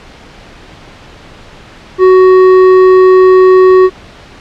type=tone with hard clipping; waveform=triangle; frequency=372.5 Hz; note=F#4; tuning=12 cents sharp; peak=-3 dBFS; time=1.98-3.9 s; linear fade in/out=50 ms; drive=12 dB; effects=pink hiss -34 dBFS RMS until 4.4 s + low-pass 4000 Hz 12 dB/octave